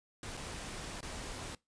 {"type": "noise with dropouts", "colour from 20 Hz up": "pink", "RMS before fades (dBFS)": -43, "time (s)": [0.23, 1.55], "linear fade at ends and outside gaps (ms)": 2, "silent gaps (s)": [[0.37, 0.373], [1.007, 1.028]], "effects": ["noise-tail reverb RT60 0.2 s tail -22 dB re dry", "resampled to 22050 Hz"]}